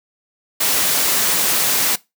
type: high-pass noise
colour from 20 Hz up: white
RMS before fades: -17 dBFS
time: 0.6-1.96 s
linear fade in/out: 10 ms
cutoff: 140 Hz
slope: 12 dB/octave
effects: noise-tail reverb RT60 0.2 s tail -20 dB re dry